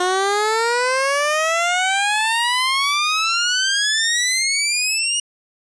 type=exponential sweep; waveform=15% pulse; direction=up; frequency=357.2 to 2892 Hz; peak=-10 dBFS; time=0-5.2 s; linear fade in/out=5 ms; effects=resampled to 22050 Hz